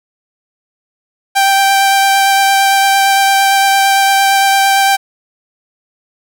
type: tone with vibrato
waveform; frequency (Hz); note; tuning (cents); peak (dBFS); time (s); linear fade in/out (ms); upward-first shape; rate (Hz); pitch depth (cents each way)
sawtooth; 784; G5; 0; -4; 1.35-4.97; 20; sine; 8.8; 10
effects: none